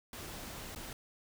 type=noise with dropouts; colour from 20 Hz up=pink; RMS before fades=-45 dBFS; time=0.13-0.93 s; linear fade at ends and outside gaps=2 ms; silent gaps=0.75-0.759 s; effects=none